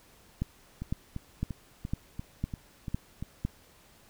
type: two click trains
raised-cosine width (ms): 5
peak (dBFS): -23 / -17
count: 8 / 7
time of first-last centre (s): 0.82-3.225 / 0.42-3.45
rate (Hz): 2.91 / 1.98
effects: pink hiss -59 dBFS RMS until 4.09 s